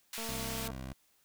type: high-pass noise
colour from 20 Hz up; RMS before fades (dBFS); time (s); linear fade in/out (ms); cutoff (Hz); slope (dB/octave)
pink; -41; 0.13-0.68; 2; 2000; 12
type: click train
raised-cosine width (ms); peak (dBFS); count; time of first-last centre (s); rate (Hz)
1; -32; 120; 0.18-0.707; 226
type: tone with vibrato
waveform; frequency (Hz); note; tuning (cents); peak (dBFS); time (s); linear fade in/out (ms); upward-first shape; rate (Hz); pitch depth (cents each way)
15% pulse; 65.41; C2; 0; -34; 0.29-0.93; 0; sine; 3.5; 16
effects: white hiss -70 dBFS RMS until 1.24 s